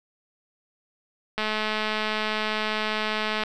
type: click train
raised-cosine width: 0.3 ms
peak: -11 dBFS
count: 443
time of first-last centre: 1.38-3.436 s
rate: 215 Hz
effects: none